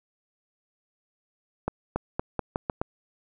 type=accelerating click train; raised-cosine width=1 ms; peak=-12 dBFS; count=7; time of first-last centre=1.68-2.815 s; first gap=280 ms; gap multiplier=0.84; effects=none